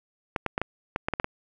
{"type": "clicks", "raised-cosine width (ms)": 0.5, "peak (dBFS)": -11, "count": 9, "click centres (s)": [0.362, 0.463, 0.579, 0.616, 0.961, 1.085, 1.137, 1.199, 1.244], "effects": []}